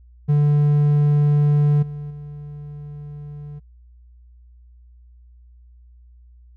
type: tone with level steps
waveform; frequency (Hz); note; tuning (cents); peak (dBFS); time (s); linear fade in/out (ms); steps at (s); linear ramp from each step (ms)
triangle; 146.83; D3; 0; -11 / -26 / -30; 0.28-3.6; 20; 1.82 / 2.1; 10
effects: added 60 Hz sine -45 dBFS peak until 6.56 s